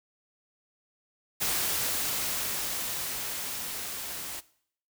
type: noise with level ramp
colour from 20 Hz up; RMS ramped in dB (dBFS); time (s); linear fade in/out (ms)
white; -28 to -38; 1.4-4.41; 20
effects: noise-tail reverb RT60 0.6 s tail -19 dB re dry